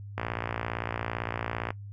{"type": "click train", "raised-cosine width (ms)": 0.5, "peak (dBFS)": -15, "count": 89, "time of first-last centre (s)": [0.18, 1.705], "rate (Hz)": 57.7, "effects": ["noise-tail reverb RT60 0.1 s tail -20 dB re dry", "added 101 Hz sine -39 dBFS peak until 1.92 s"]}